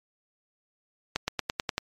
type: accelerating click train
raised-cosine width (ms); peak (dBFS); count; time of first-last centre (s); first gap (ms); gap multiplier
0.2; -9; 7; 1.16-1.78; 120; 0.94
effects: MP3 96 kbps